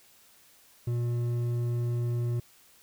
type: tone with hard clipping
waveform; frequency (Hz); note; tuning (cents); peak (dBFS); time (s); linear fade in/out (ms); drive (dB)
triangle; 119.7; A#2; +46; -28; 0.87-2.4; 5; 10
effects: white hiss -59 dBFS RMS until 2.82 s